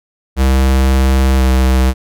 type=tone with pitch glide; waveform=square; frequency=66 to 64.79 Hz; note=C2 to C2; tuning=+16 to -16 cents; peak=-9 dBFS; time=0.36-1.94 s; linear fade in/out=50 ms; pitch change=-32 cents; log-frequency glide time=1.37-1.42 s; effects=none